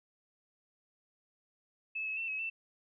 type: tone with pitch steps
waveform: sine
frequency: 2607 / 2579 / 2687 / 2562 / 2668 Hz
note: E7 / E7 / E7 / E7 / E7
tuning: -20 / -39 / +33 / -50 / +20 cents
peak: -34 dBFS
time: 1.95-2.5 s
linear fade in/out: 10 ms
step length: 110 ms
effects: none